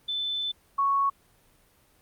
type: tone pair in turn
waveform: sine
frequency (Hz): 3520 / 1108.7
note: A7 / C#6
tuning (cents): 0 / 0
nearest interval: octave + minor sixth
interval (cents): 2000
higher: first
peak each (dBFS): -27 / -21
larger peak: second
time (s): 0.08-0.52 / 0.78-1.1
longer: first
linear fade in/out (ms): 10
effects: pink hiss -62 dBFS RMS until 2.01 s + Opus 32 kbps